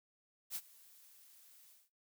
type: noise with ADSR envelope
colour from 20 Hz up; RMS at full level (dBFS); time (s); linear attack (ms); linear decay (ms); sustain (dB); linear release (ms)
blue; -39; 0.5-1.9; 56; 50; -23; 190
effects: noise-tail reverb RT60 0.3 s tail -23 dB re dry